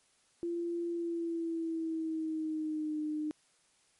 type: tone with pitch glide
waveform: sine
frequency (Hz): 342 to 304.7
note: F4 to D#4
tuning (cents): -36 to -36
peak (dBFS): -32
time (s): 0.43-3.31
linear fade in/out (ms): 0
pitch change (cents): -200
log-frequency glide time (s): 0.9-2.99
effects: white hiss -69 dBFS RMS until 3.99 s + MP3 48 kbps